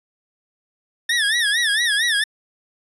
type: tone with vibrato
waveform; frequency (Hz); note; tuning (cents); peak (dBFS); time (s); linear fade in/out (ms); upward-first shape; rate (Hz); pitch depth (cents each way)
25% pulse; 1779; A6; +19; -13; 1.09-2.24; 5; sine; 4.4; 150
effects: resampled to 24000 Hz